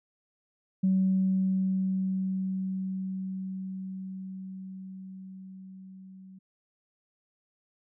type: tone with level ramp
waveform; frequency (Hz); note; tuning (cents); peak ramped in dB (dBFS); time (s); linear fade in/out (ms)
sine; 189.2; F#3; +39; -20 to -46; 0.83-6.39; 10
effects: tanh soft clip ceiling -16 dBFS